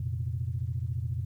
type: chord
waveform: sine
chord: F suspended fourth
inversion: none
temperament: equal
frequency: 87.31 / 116.54 / 130.81 Hz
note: F2 / Bb2 / C3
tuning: 0 / 0 / 0 cents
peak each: -33 / -32 / -35 dBFS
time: 0-1.25 s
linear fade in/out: 5 ms
effects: tanh soft clip ceiling -20 dBFS + 11-bit